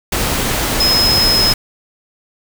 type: tone in noise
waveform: sine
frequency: 5130 Hz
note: E8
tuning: 48 cents flat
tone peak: -11 dBFS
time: 0.8-1.53 s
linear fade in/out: 5 ms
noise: pink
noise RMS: -17 dBFS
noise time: 0.12-1.54 s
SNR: +3 dB
effects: none